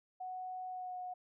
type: tone with pitch glide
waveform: sine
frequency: 740 to 729.4 Hz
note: F#5 to F#5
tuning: 0 to -25 cents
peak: -40 dBFS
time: 0.2-1.14 s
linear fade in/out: 10 ms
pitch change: -25 cents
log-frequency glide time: 0.68-0.97 s
effects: none